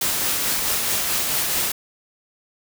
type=noise with tremolo; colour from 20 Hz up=white; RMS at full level=-21 dBFS; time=0.01-1.72 s; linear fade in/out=5 ms; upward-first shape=triangle; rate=4.6 Hz; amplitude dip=30%; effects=none